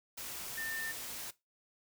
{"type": "tone in noise", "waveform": "sine", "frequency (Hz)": 1800, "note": "A6", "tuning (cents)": 39, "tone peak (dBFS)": -38, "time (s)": [0.57, 0.92], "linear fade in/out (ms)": 10, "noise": "white", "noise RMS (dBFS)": -43, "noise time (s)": [0.17, 1.31], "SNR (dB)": 2, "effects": ["noise-tail reverb RT60 0.2 s tail -18 dB re dry"]}